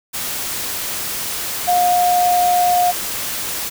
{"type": "tone in noise", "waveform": "sine", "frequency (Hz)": 714, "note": "F5", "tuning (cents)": 38, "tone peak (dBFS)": -12, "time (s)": [1.67, 2.92], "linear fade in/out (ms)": 20, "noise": "white", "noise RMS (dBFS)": -24, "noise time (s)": [0.13, 3.7], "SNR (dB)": 9, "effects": []}